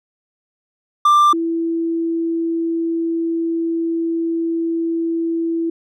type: tone pair in turn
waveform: triangle / sine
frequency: 1184 / 331.5 Hz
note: D6 / E4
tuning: +14 / +10 cents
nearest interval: octave + minor seventh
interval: 2204 cents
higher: first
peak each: -7 / -17 dBFS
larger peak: first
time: 1.05-1.33 / 1.33-5.7 s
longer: second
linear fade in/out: 5 ms
effects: none